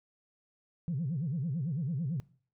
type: tone with vibrato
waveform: sine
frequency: 150 Hz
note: D3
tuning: 37 cents sharp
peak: -29 dBFS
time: 0.88-2.2 s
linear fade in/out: 0 ms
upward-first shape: sine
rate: 9 Hz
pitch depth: 300 cents each way
effects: noise-tail reverb RT60 0.5 s tail -22 dB re dry + tanh soft clip ceiling -26 dBFS